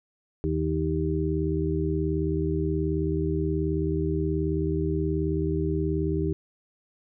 harmonic tone, 78.7 Hz, D#2, 20 cents sharp, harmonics 1 / 2 / 4 / 5, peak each -29 / -29 / -29 / -29 dBFS, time 0.44-6.33 s, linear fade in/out 0 ms, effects none

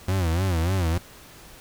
40% pulse tone with vibrato, 88.2 Hz, F2, 18 cents sharp, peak -20 dBFS, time 0.08-0.98 s, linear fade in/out 5 ms, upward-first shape sine, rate 3.4 Hz, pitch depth 160 cents each way, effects pink hiss -47 dBFS RMS until 1.6 s

